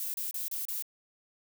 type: noise bursts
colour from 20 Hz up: violet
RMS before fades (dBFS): -35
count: 5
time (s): 0-0.824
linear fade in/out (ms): 2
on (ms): 140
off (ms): 31
effects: none